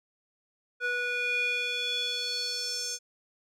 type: tone with band-pass filter sweep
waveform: square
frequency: 488.8 Hz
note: B4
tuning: 18 cents flat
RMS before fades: -31 dBFS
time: 0.8-2.99 s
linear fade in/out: 50 ms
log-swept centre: 1700 to 6300 Hz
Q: 4.6
effects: none